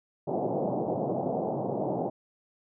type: band-pass noise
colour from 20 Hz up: white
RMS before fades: -30 dBFS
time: 0.27-2.1 s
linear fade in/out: 10 ms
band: 120 to 780 Hz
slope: 48 dB/octave
effects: none